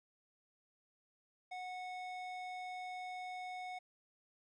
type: tone with band-pass filter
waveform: square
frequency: 734 Hz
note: F#5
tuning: 14 cents flat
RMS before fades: -45 dBFS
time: 1.51-3.79 s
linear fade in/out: 10 ms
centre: 1500 Hz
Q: 0.92
effects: resampled to 24000 Hz + 13-bit